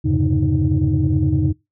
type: tone cluster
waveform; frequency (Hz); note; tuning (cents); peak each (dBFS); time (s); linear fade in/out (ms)
sine; 83.5 / 101.2 / 132.3 / 142.2 / 310.8; E2 / G#2 / C3 / C#3 / D#4; +23 / -44 / +20 / +45 / -2; -20; 0.04-1.53; 20
effects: noise-tail reverb RT60 0.2 s tail -23 dB re dry + tanh soft clip ceiling -7 dBFS